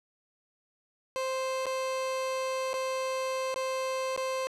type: tone with dropouts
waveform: 30% pulse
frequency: 523.3 Hz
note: C5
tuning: in tune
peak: -27 dBFS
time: 1.16-4.47 s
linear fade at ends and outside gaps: 0 ms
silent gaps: 1.657-1.666 / 2.732-2.74 / 3.542-3.56 / 4.163-4.176 s
effects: low-pass 9000 Hz 12 dB/octave